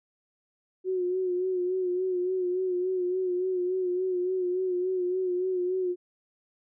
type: tone with vibrato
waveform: sine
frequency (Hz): 365.9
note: F#4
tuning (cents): -19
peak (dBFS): -25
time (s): 0.84-5.96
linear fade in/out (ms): 50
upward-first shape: sine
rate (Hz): 3.5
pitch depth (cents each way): 46
effects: none